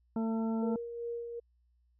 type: harmonic tone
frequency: 224.3 Hz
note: A3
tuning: 34 cents sharp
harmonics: 1 / 2 / 3 / 4 / 6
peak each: -30 / -40 / -44 / -44 / -52 dBFS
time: 0.16-0.76 s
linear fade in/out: 2 ms
type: tone with tremolo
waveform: sine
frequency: 470.3 Hz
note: A#4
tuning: 15 cents sharp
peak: -34 dBFS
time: 0.62-1.4 s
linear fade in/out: 10 ms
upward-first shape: sine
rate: 2.6 Hz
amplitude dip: 45%
effects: added 60 Hz sine -67 dBFS peak until 1.99 s